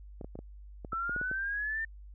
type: clicks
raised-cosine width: 2 ms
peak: -28 dBFS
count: 10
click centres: 0.212 / 0.245 / 0.355 / 0.39 / 0.848 / 0.931 / 1.095 / 1.163 / 1.214 / 1.314 s
type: linear sweep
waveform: sine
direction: up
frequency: 1318.5 to 1812 Hz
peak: -31 dBFS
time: 0.92-1.85 s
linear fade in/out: 5 ms
effects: added 50 Hz sine -46 dBFS peak until 2.14 s